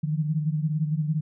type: tone cluster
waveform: sine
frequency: 151.5 / 162.7 / 169.1 Hz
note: D#3 / E3 / E3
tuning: -46 / -22 / +44 cents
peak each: -24 / -31 / -32 dBFS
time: 0.03-1.21 s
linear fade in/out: 10 ms
effects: none